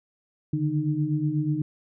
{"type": "tone cluster", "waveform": "sine", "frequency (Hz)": [144.4, 152.6, 306.6], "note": ["D3", "D#3", "D#4"], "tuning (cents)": [-29, -33, -25], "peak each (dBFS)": -27, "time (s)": [0.53, 1.62], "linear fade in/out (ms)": 5, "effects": []}